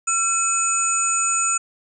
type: tone cluster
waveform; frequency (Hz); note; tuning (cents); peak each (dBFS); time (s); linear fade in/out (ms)
sine; 1352 / 2551 / 6940 / 8340; E6 / D#7 / A8 / C9; +43 / +43 / -25 / -7; -24 / -28 / -20 / -26; 0.07-1.58; 10
effects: none